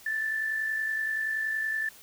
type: tone with amplitude modulation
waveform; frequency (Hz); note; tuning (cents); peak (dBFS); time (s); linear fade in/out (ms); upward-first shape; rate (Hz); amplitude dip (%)
sine; 1760; A6; 0; -25; 0.06-1.89; 5; sine; 50.6; 45
effects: white hiss -52 dBFS RMS until 2.02 s